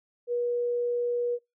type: tone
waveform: sine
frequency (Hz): 482.2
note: B4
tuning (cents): -41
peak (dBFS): -25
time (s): 0.27-1.39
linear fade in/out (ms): 50
effects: noise-tail reverb RT60 0.2 s tail -24 dB re dry